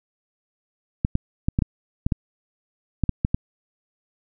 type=clicks; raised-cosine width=5 ms; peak=-7 dBFS; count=11; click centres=1.049 / 1.154 / 1.485 / 1.589 / 1.622 / 2.065 / 2.122 / 3.037 / 3.093 / 3.249 / 3.345 s; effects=none